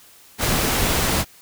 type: noise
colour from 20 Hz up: pink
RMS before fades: -20 dBFS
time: 0.38-1.25 s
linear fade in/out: 50 ms
effects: white hiss -49 dBFS RMS until 1.41 s